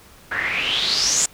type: noise with low-pass filter sweep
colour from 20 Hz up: white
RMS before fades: -21 dBFS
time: 0.31-1.26 s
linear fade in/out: 5 ms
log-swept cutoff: 1600 to 7600 Hz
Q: 7.4
effects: pink hiss -48 dBFS RMS until 1.33 s